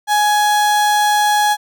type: tone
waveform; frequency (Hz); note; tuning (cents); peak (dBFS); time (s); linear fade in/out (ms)
35% pulse; 836; G#5; +11; -10; 0.07-1.57; 50
effects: none